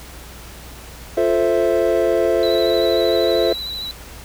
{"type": "chord", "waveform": "triangle", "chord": "F major seventh", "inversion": "none", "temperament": "equal", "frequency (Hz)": [349.2, 440, 523.3, 659.3], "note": ["F4", "A4", "C5", "E5"], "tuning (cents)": [0, 0, 0, 0], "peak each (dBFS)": -18, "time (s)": [1.17, 3.53], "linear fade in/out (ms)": 5}
{"type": "tone with vibrato", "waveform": "triangle", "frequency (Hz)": 3951, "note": "B7", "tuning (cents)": 0, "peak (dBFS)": -24, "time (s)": [2.43, 3.91], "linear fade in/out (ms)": 0, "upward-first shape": "square", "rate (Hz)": 13, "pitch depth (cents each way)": 22}
{"effects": ["added 60 Hz sine -39 dBFS peak until 4.24 s", "pink hiss -39 dBFS RMS until 4.24 s"]}